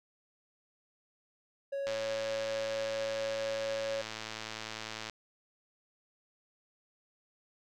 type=tone; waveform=triangle; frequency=554.4 Hz; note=C#5; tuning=in tune; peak=-31 dBFS; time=1.72-4.02 s; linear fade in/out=10 ms
type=click train; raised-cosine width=0.2 ms; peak=-22 dBFS; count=356; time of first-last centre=1.87-5.097 s; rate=110 Hz
effects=none